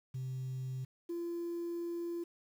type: tone pair in turn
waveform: sine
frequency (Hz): 130 / 342.1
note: C3 / F4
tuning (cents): -11 / -36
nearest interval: octave + perfect fourth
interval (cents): 1675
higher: second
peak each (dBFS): -35 / -34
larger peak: second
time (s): 0.14-0.85 / 1.09-2.24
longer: second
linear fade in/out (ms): 10
effects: tanh soft clip ceiling -34 dBFS + 10-bit